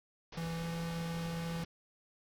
pink low-pass noise, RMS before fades -48 dBFS, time 0.32-1.65 s, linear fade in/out 5 ms, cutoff 5900 Hz, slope 96 dB/octave
square tone with pitch glide, 165.7 to 167.05 Hz, E3 to E3, +9 to +23 cents, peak -37 dBFS, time 0.37-1.64 s, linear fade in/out 5 ms, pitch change +14 cents, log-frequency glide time 0.55-0.65 s
effects none

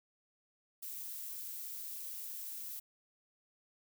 violet noise, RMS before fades -44 dBFS, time 0.82-2.8 s, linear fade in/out 10 ms, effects none

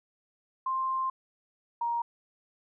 sine tone pair in turn, 1051 / 940.2 Hz, C6 / A#5, +7 / +15 cents, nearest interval major second, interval 192 cents, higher first, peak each -27 dBFS, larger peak neither, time 0.66-1.1 / 1.81-2.02 s, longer first, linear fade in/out 5 ms, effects none

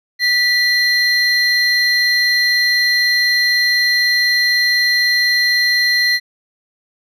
triangle tone pair together, 1960 / 4158 Hz, B6 / C8, -14 / -12 cents, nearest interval octave + minor second, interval 1302 cents, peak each -12 / -15 dBFS, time 0.19-6.2 s, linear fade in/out 50 ms, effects none

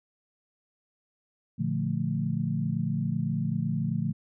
sine chord, Bb major seventh, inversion none, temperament equal, 116.54 / 146.83 / 174.61 / 220 Hz, Bb2 / D3 / F3 / A3, 0 / 0 / 0 / 0 cents, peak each -33 / -30 / -31 / -32 dBFS, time 1.58-4.13 s, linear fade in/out 20 ms, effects none

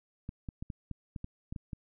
clicks, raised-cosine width 5 ms, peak -26 dBFS, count 10, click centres 0.291 / 0.488 / 0.625 / 0.702 / 0.913 / 1.162 / 1.244 / 1.525 / 1.562 / 1.732 s, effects none

